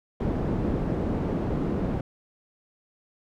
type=low-pass noise; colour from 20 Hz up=white; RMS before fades=-27 dBFS; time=0.2-2.01 s; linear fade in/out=5 ms; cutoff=310 Hz; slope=12 dB/octave; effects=none